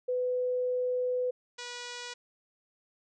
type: tone pair in turn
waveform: sine / 5% pulse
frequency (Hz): 500 / 486.3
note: B4 / B4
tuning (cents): +21 / -27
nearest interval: unison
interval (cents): 48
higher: first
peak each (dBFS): -27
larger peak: neither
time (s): 0.08-1.31 / 1.58-2.14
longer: first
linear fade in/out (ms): 10
effects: resampled to 22050 Hz